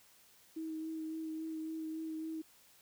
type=tone with vibrato; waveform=sine; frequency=318.2 Hz; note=D#4; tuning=39 cents sharp; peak=-38 dBFS; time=0.56-2.42 s; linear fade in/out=10 ms; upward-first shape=sine; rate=3.6 Hz; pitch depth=16 cents each way; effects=white hiss -64 dBFS RMS until 2.81 s